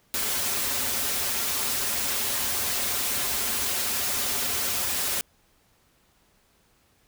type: noise with comb filter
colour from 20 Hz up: white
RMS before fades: -27 dBFS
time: 0.14-5.21 s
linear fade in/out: 0 ms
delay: 6.2 ms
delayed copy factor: -0.7
effects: pink hiss -64 dBFS RMS until 7.07 s